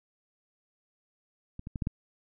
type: clicks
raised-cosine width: 5 ms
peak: -27 / -26 / -22 / -18 / -17 dBFS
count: 5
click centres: 1.594 / 1.671 / 1.758 / 1.822 / 1.871 s
effects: none